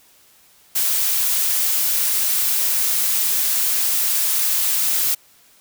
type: noise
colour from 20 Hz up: blue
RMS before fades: -19 dBFS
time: 0.75-5.15 s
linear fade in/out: 10 ms
effects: white hiss -53 dBFS RMS until 5.6 s